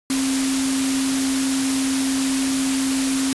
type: tone in noise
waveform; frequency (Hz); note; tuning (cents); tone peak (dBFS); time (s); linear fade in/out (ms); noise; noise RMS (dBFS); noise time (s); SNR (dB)
sine; 267.3; C4; +37; -19; 0.1-3.33; 2; white; -25; 0.1-3.33; +3
effects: resampled to 24000 Hz